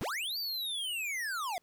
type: linear two-way sweep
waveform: square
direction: up then down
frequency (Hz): 63 to 4699 to 661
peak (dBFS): -34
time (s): 0.01-1.58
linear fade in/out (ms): 0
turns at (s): 0.38
effects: pink hiss -75 dBFS RMS until 1.62 s